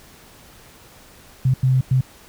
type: tone bursts at uneven times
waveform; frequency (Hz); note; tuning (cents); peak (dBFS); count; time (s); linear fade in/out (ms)
sine; 130; C3; -11; -13; 3; 1.45-1.54 / 1.63-1.81 / 1.91-2.01; 5
effects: pink hiss -47 dBFS RMS until 2.28 s